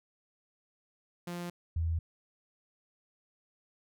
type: tone pair in turn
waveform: sawtooth / sine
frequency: 174.61 / 82.24 Hz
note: F3 / E2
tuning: 0 / -4 cents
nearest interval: octave + minor second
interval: 1304 cents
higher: first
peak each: -33 / -28 dBFS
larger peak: second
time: 1.27-1.5 / 1.76-1.99 s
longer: neither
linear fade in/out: 5 ms
effects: none